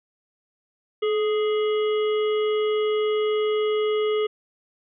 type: harmonic tone with a mistuned harmonic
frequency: 415.3 Hz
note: G#4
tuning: in tune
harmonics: 1 / 3 / 5 / 7 / 8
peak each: -20 / -33 / -37 / -37 / -40 dBFS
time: 1.02-4.27 s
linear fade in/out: 10 ms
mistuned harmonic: 1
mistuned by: +53 cents
effects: none